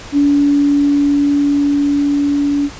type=tone with level ramp; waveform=sine; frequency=286.3 Hz; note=D4; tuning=44 cents flat; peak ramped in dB=-8 to -12 dBFS; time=0.12-2.7 s; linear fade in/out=50 ms; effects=pink hiss -33 dBFS RMS until 2.79 s + resampled to 16000 Hz